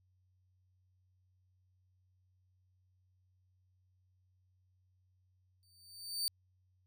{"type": "tone with exponential growth", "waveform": "sawtooth", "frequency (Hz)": 4591, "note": "D8", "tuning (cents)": -40, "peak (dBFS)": -28, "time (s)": [5.63, 6.28], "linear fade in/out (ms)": 0, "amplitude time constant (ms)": 140, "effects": ["added 92 Hz sine -70 dBFS peak until 6.86 s"]}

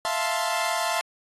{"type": "chord", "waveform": "sawtooth", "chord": "F major seventh", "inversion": "third", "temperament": "equal", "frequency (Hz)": [659.3, 698.5, 880, 1046.5], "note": ["E5", "F5", "A5", "C6"], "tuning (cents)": [0, 0, 0, 0], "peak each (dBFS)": -26, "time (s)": [0.05, 1.01], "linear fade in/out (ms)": 0, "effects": ["AAC 32 kbps"]}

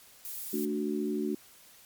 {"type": "noise", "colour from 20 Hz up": "violet", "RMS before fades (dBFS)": -39, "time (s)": [0.25, 0.65], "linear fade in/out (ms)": 0}
{"type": "chord", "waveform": "sine", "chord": "D major", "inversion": "second", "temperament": "equal", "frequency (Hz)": [220, 293.7, 370], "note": ["A3", "D4", "F#4"], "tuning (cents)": [0, 0, 0], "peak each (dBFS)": -33, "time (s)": [0.53, 1.35], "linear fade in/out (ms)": 5}
{"effects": ["white hiss -56 dBFS RMS until 1.85 s", "MP3 96 kbps"]}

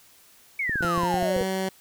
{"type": "exponential sweep", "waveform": "sine", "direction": "down", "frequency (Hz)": [2283, 466.2], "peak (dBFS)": -24, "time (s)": [0.59, 1.43], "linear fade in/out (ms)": 5}
{"type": "clicks", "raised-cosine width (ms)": 3, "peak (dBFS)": -20, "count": 10, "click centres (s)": [0.695, 0.757, 0.808, 0.848, 0.978, 1.034, 1.142, 1.227, 1.365, 1.411]}
{"type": "tone with pitch glide", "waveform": "15% pulse", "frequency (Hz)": [172, 189.75], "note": ["F3", "F#3"], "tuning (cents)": [-26, 44], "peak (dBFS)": -19, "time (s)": [0.82, 1.69], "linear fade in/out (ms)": 5, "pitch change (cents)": 170, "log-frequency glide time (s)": [0.95, 1.43]}
{"effects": ["white hiss -55 dBFS RMS until 1.8 s"]}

